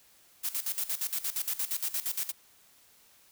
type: noise with tremolo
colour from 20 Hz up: blue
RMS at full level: -31 dBFS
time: 0.43-2.32 s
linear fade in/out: 20 ms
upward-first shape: square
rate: 8.6 Hz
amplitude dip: 80%
effects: white hiss -61 dBFS RMS until 3.31 s